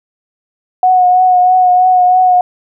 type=tone with vibrato; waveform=sine; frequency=732 Hz; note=F#5; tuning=19 cents flat; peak=-5 dBFS; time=0.83-2.41 s; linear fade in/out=2 ms; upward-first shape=triangle; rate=3.1 Hz; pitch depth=28 cents each way; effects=none